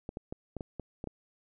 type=clicks; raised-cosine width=2 ms; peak=-24 dBFS; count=8; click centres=0.091 / 0.171 / 0.325 / 0.567 / 0.608 / 0.797 / 1.041 / 1.073 s; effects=none